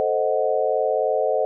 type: chord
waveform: sine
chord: A diminished seventh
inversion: none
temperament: equal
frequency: 440 / 523.3 / 622.3 / 740 Hz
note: A4 / C5 / Eb5 / Gb5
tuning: 0 / 0 / 0 / 0 cents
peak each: -24 / -23 / -23 / -26 dBFS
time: 0-1.45 s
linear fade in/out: 0 ms
effects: none